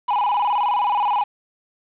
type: tone with vibrato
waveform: triangle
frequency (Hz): 902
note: A5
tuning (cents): +43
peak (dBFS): -15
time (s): 0.08-1.24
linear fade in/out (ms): 10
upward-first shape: square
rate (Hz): 19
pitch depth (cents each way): 150
effects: resampled to 8000 Hz + 7-bit